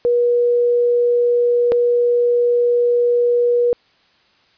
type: tone pair in turn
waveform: sine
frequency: 481.6 / 481.6 Hz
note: B4 / B4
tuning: -44 / -44 cents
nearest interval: unison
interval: 0 cents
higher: neither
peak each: -12 dBFS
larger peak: neither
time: 0.05-1.72 / 1.72-3.73 s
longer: second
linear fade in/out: 0 ms
effects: white hiss -56 dBFS RMS until 4.57 s + resampled to 11025 Hz